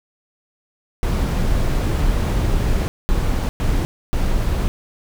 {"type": "noise bursts at uneven times", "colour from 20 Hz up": "brown", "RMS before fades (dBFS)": -18, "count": 4, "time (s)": [[1.03, 2.88], [3.09, 3.49], [3.6, 3.85], [4.13, 4.68]], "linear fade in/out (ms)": 0, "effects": []}